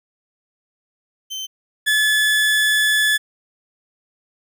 30% pulse tone pair in turn, 3089 / 1722.2 Hz, G7 / A6, -26 / -38 cents, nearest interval minor seventh, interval 1012 cents, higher first, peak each -23 / -12 dBFS, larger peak second, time 1.3-1.47 / 1.86-3.18 s, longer second, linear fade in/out 20 ms, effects none

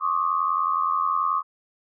sine tone cluster, 1076 / 1155 / 1246 Hz, C6 / D6 / D#6, +48 / -29 / +2 cents, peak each -25 dBFS, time 0-1.43 s, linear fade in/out 50 ms, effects none

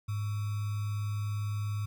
sine tone with sample-and-hold, 103.83 Hz, G#2, in tune, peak -30 dBFS, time 0.08-1.86 s, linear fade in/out 10 ms, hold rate 1225 Hz, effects none

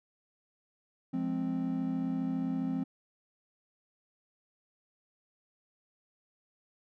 triangle chord, F minor, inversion none, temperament just, 174.61 / 209.5 / 261.9 Hz, F3 / Ab3 / C4, 0 / +15 / +2 cents, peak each -34 / -36 / -30 dBFS, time 1.13-2.84 s, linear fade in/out 10 ms, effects none

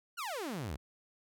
sawtooth exponential sweep, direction down, 1500 to 59.1 Hz, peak -33 dBFS, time 0.17-0.77 s, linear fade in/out 20 ms, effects none

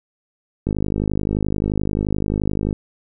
click train, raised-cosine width 3 ms, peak -8 dBFS, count 107, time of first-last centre 0.67-2.728 s, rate 51.5 Hz, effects none

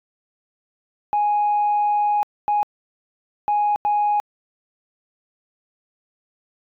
sine tone bursts at uneven times, 830.6 Hz, G#5, in tune, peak -15 dBFS, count 4, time 1.13-2.23 / 2.48-2.63 / 3.48-3.76 / 3.85-4.2 s, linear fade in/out 0 ms, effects tanh soft clip ceiling -13 dBFS

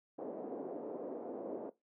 white band-pass noise, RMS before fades -43 dBFS, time 0.18-1.7 s, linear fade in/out 10 ms, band 260 to 560 Hz, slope 24 dB/octave, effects noise-tail reverb RT60 0.2 s tail -18 dB re dry

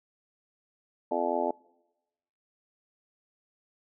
harmonic tone, 86 Hz, F2, 26 cents flat, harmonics 3 / 4 / 5 / 6 / 7 / 8 / 9 / 10, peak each -36 / -35 / -34 / -42 / -31 / -35 / -37 / -33 dBFS, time 1.11-1.51 s, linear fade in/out 5 ms, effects noise-tail reverb RT60 1.0 s tail -24 dB re dry

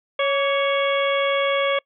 harmonic tone with a mistuned harmonic, 554.4 Hz, C#5, in tune, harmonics 1 / 2 / 3 / 4 / 5 / 6, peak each -20 / -25 / -31 / -26 / -33 / -29 dBFS, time 0.19-1.79 s, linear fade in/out 5 ms, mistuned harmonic 2, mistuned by +47 cents, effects noise-tail reverb RT60 0.1 s tail -26 dB re dry

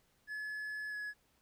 triangle tone with pitch glide, 1709 to 1689.4 Hz, G#6 to G#6, +49 to +29 cents, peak -37 dBFS, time 0.27-1.14 s, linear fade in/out 50 ms, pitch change -20 cents, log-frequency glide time 0.89-0.95 s, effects pink hiss -73 dBFS RMS until 1.41 s

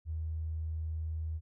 triangle tone with tanh clipping, 79.7 Hz, D#2, 42 cents sharp, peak -33 dBFS, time 0.05-1.41 s, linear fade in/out 50 ms, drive 3 dB, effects none

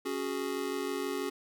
square chord, C# suspended fourth, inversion none, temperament just, 277.2 / 369.6 / 415.8 Hz, C#4 / F#4 / G#4, 0 / -2 / +2 cents, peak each -38 / -37 / -37 dBFS, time 0.05-1.3 s, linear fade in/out 10 ms, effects none

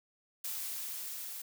blue noise with level ramp, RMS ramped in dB -38 to -43 dBFS, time 0.44-1.42 s, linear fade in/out 5 ms, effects none

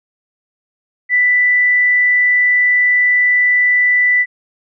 sine tone, 1980 Hz, B6, 4 cents sharp, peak -9 dBFS, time 1.09-4.26 s, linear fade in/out 50 ms, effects none

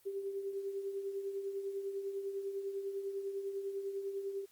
sine tone with tremolo, 393.9 Hz, G4, 8 cents sharp, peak -34 dBFS, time 0.05-4.46 s, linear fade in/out 20 ms, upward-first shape triangle, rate 10 Hz, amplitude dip 60%, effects white hiss -67 dBFS RMS until 4.51 s + Opus 32 kbps

